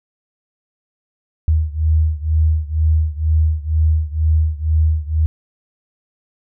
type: beating tone pair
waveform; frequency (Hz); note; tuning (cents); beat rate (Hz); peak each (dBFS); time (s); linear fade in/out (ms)
sine; 77.78 / 79.88; D#2 / D#2; 0 / +46; 2.1; -15 / -17; 1.48-5.26; 0
effects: none